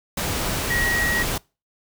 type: tone in noise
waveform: sine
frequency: 1904 Hz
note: A#6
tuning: 36 cents sharp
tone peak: -21 dBFS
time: 0.7-1.23 s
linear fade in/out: 5 ms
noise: pink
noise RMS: -25 dBFS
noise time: 0.17-1.38 s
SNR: +1 dB
effects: noise-tail reverb RT60 0.3 s tail -25 dB re dry